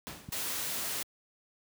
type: noise with exponential decay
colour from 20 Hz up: pink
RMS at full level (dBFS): -39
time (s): 0.07-0.53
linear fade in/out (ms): 0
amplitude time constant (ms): 100
type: click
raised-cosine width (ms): 5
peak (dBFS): -27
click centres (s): 0.288
type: noise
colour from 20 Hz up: white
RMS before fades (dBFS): -35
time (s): 0.32-1.03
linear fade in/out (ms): 5
effects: high-pass 80 Hz 12 dB/octave